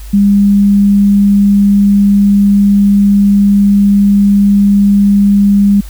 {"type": "tone", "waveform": "sine", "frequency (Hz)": 201.3, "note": "G3", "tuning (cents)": 46, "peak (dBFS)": -4, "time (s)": [0.13, 5.81], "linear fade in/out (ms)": 10, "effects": ["added 50 Hz sine -24 dBFS peak until 5.89 s", "white hiss -38 dBFS RMS until 5.89 s"]}